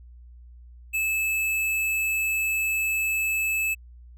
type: tone with tanh clipping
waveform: sine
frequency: 2610 Hz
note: E7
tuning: 18 cents flat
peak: -24 dBFS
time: 0.93-3.75 s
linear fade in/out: 20 ms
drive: 18 dB
effects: added 60 Hz sine -44 dBFS peak until 4.17 s